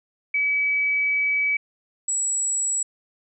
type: tone pair in turn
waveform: sine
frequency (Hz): 2285 / 7780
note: D7 / B8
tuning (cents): -48 / -27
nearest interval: octave + major sixth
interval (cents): 2121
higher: second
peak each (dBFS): -19 / -21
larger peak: first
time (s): 0.34-1.57 / 2.08-2.83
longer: first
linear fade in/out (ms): 5
effects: none